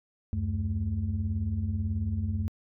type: tone cluster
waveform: sine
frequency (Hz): 75.4 / 93.7 / 217.4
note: D2 / F#2 / A3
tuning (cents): +46 / +22 / -21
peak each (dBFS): -33 / -28 / -34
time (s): 0.33-2.48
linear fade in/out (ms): 0
effects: tanh soft clip ceiling -19 dBFS